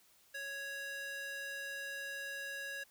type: tone with high-pass filter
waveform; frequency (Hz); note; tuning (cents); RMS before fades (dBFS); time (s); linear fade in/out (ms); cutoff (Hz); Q
square; 554.4; C#5; 0; -43; 0.34-2.84; 10; 1300; 3
effects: white hiss -67 dBFS RMS until 2.9 s